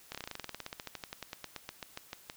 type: slowing click train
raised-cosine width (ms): 0.2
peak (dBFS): -22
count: 29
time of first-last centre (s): 0.12-2.299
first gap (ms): 27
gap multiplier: 1.07
effects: white hiss -58 dBFS RMS until 2.36 s